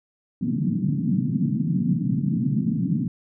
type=band-pass noise; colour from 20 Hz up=white; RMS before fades=-23 dBFS; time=0.41-3.08 s; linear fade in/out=2 ms; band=130 to 250 Hz; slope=48 dB/octave; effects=none